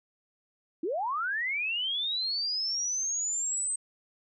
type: linear sweep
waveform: sine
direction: up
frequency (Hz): 293.7 to 8300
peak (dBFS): -28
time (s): 0.83-3.76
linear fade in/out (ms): 5
effects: none